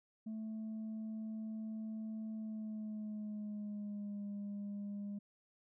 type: tone with pitch glide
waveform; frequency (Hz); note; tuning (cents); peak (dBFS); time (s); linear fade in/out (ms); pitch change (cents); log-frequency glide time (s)
sine; 219 to 203.2; A3 to G#3; -8 to -38; -38; 0.26-5.19; 10; -130; 2.33-4.26
effects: tanh soft clip ceiling -39 dBFS